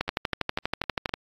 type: two click trains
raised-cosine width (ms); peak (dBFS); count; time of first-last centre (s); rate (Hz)
0.3; -9 / -18; 15 / 5; 0.01-1.139 / 0.08-1.093; 12.4 / 3.95
effects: AAC 32 kbps